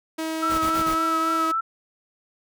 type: tone with pitch glide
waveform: sawtooth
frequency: 320 to 323.9 Hz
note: D#4 to E4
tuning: +49 to -30 cents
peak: -22 dBFS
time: 0.18-1.52 s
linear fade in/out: 10 ms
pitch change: +21 cents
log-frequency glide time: 0.6-1.14 s
type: tone with vibrato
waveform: sine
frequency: 1310 Hz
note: E6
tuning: 11 cents flat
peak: -21 dBFS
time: 0.42-1.61 s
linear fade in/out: 10 ms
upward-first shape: triangle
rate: 3.6 Hz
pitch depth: 44 cents each way
type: noise bursts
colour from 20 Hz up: pink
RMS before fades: -32 dBFS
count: 4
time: 0.49-0.953 s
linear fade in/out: 20 ms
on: 100 ms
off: 21 ms
effects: none